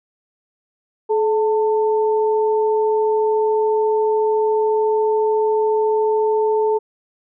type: tone pair together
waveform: sine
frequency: 429.6 / 893 Hz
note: A4 / A5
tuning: -41 / +25 cents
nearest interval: octave + minor second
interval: 1266 cents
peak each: -15 / -22 dBFS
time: 1.09-6.79 s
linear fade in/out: 20 ms
effects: none